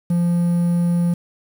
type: tone with quantisation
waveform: triangle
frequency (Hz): 173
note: F3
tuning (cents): -16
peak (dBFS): -13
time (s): 0.1-1.14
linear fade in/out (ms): 5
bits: 7
effects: none